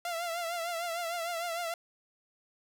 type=tone with vibrato; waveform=sawtooth; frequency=681 Hz; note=F5; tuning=44 cents flat; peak=-29 dBFS; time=0.05-1.74 s; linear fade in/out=2 ms; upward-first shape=triangle; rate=6.6 Hz; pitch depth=77 cents each way; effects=none